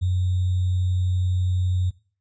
sine tone with sample-and-hold, 91.2 Hz, F#2, 24 cents flat, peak -19 dBFS, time 0.01-1.91 s, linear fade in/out 20 ms, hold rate 3675 Hz, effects noise-tail reverb RT60 0.4 s tail -19 dB re dry + resampled to 16000 Hz

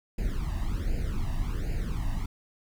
brown noise with flanger, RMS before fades -29 dBFS, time 0.18-2.26 s, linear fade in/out 5 ms, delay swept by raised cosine 0.42 to 1.08 ms, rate 1.3 Hz, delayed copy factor +0.9, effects none

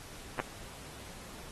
clicks, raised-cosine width 0.5 ms, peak -17 dBFS, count 2, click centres 0.392 / 0.4 s, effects pink hiss -49 dBFS RMS until 1.51 s + AAC 32 kbps

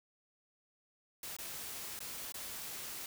white noise with dropouts, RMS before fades -44 dBFS, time 1.23-3.06 s, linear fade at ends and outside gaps 2 ms, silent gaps 1.366-1.386 / 1.991-2.004 / 2.322-2.342 s, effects none

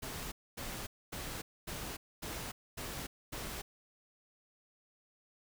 pink noise bursts, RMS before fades -42 dBFS, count 7, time 0.02-3.62 s, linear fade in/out 10 ms, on 300 ms, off 250 ms, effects none

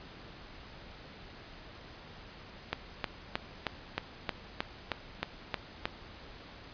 click train, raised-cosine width 0.3 ms, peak -14 dBFS, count 11, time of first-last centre 2.73-5.855 s, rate 3.2 Hz, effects pink hiss -50 dBFS RMS until 6.73 s + resampled to 11025 Hz

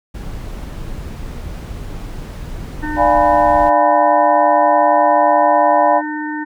brown noise, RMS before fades -27 dBFS, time 0.14-3.7 s, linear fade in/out 10 ms
harmonic tone, 302.7 Hz, D#4, 48 cents flat, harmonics 1 / 3 / 5 / 6, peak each -22 / -27 / -31 / -28 dBFS, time 2.82-6.45 s, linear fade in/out 20 ms
sine chord, D diminished seventh, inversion none, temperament equal, 587.3 / 698.5 / 830.6 / 987.8 Hz, D5 / F5 / Ab5 / Cb6, 0 / 0 / 0 / 0 cents, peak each -15 dBFS, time 2.96-6.02 s, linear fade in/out 50 ms
effects none

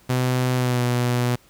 sawtooth tone with pitch glide, 126.7 to 122.67 Hz, B2 to B2, +45 to -11 cents, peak -15 dBFS, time 0.09-1.36 s, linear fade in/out 10 ms, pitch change -56 cents, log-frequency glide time 0.55-0.82 s, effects pink hiss -55 dBFS RMS until 1.49 s

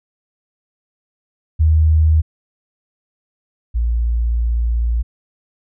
sine tone pair in turn, 78.6 / 57.98 Hz, D#2 / A#1, +18 / -9 cents, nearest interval perfect fourth, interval 527 cents, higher first, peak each -9 / -14 dBFS, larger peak first, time 1.59-2.22 / 3.74-5.03 s, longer second, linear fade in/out 20 ms, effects none

